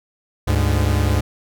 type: tone pair together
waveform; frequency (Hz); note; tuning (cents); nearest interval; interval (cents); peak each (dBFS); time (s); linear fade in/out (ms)
45% pulse; 72.8 / 102.54; D2 / G#2; -15 / -22; tritone; 593; -18; 0.47-1.21; 10
effects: none